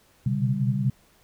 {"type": "tone cluster", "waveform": "sine", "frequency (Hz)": [124.8, 129.6, 141, 197.2], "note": ["B2", "C3", "C#3", "G3"], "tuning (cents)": [19, -16, 30, 11], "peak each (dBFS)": -27, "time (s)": [0.26, 0.9], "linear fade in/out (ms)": 5, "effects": ["pink hiss -60 dBFS RMS until 1.23 s"]}